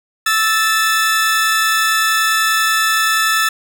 sawtooth tone pair together, 1312.4 / 1760 Hz, E6 / A6, -8 / 0 cents, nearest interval perfect fourth, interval 508 cents, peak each -12 dBFS, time 0.26-3.49 s, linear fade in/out 5 ms, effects none

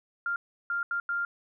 sine tone bursts at uneven times, 1396.9 Hz, F6, in tune, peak -27 dBFS, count 4, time 0.26-0.36 / 0.7-0.83 / 0.91-1 / 1.09-1.25 s, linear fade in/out 2 ms, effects none

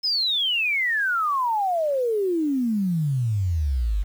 sine exponential sweep, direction down, 5210 to 46.61 Hz, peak -20 dBFS, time 0.03-4.04 s, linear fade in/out 20 ms, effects 8-bit

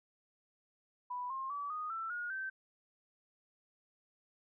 sine tone with pitch steps, 987.8 / 1064.8 / 1147.9 / 1237.4 / 1333.9 / 1437.9 / 1550 Hz, B5 / C6 / D6 / D#6 / E6 / F#6 / G6, 0 / +30 / -40 / -10 / +20 / -50 / -20 cents, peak -37 dBFS, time 1.1-2.5 s, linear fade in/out 10 ms, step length 200 ms, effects none

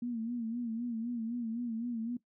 sine tone with vibrato, 233.1 Hz, A#3, in tune, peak -33 dBFS, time 0.02-2.17 s, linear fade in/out 5 ms, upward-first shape sine, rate 3.9 Hz, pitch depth 82 cents each way, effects noise-tail reverb RT60 0.1 s tail -17 dB re dry

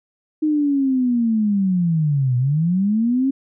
sine linear two-way sweep, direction down then up, 311.1 to 121.2 to 274.8 Hz, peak -15 dBFS, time 0.42-3.31 s, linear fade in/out 10 ms, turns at 2.37 s, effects none

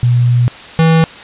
sine / square tone pair in turn, 121.6 / 162.32 Hz, B2 / E3, -26 / -26 cents, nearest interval perfect fourth, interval 500 cents, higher second, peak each -7 dBFS, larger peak neither, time 0.03-0.48 / 0.79-1.04 s, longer first, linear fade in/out 0 ms, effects white hiss -32 dBFS RMS until 1.23 s + resampled to 8000 Hz

